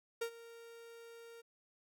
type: tone with ADSR envelope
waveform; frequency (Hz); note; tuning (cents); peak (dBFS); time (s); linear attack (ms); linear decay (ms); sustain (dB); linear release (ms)
45% pulse; 463.7; A#4; -9; -34; 0.21-1.42; 9; 80; -18; 17
effects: none